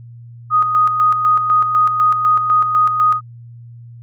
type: tone with tremolo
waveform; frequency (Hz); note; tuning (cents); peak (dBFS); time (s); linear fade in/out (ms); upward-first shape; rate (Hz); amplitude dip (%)
sine; 1244.5; D#6; 0; -9; 0.5-3.21; 50; square; 4; 50
effects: added 118 Hz sine -34 dBFS peak until 4.02 s